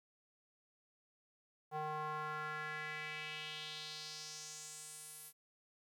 square tone with band-pass filter sweep, 153.4 Hz, D#3, 24 cents flat, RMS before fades -45 dBFS, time 1.71-5.33 s, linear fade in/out 50 ms, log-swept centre 810 to 12000 Hz, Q 2.9, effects 12-bit

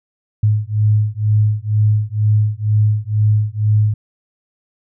sine beating tone pair, 105.3 / 107.4 Hz, G#2 / A2, +24 / -41 cents, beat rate 2.1 Hz, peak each -15 dBFS, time 0.43-3.94 s, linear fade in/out 5 ms, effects none

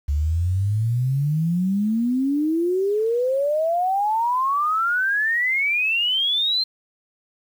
sine exponential sweep, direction up, 69.9 to 4186 Hz, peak -18 dBFS, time 0.08-6.64 s, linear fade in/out 10 ms, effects 8-bit

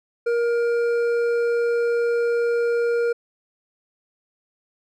sine tone with hard clipping, 471.2 Hz, A#4, 19 cents sharp, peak -20 dBFS, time 0.26-3.13 s, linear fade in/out 10 ms, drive 7 dB, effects none

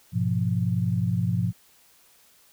sine chord, F diminished, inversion first, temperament equal, 103.83 / 123.47 / 174.61 Hz, Ab2 / Cb3 / F3, 0 / 0 / 0 cents, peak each -26 dBFS, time 0.12-1.53 s, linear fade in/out 50 ms, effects white hiss -58 dBFS RMS until 2.52 s

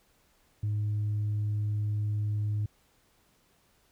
sine tone, 104.9 Hz, G#2, 18 cents sharp, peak -25 dBFS, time 0.63-2.66 s, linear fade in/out 5 ms, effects tanh soft clip ceiling -25 dBFS + pink hiss -67 dBFS RMS until 3.91 s

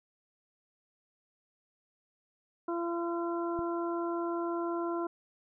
harmonic tone, 340.7 Hz, F4, 43 cents flat, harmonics 1 / 2 / 3 / 4, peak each -32 / -39 / -39 / -42 dBFS, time 2.68-5.07 s, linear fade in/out 5 ms
click, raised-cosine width 5 ms, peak -31 dBFS, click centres 3.591 s
effects none

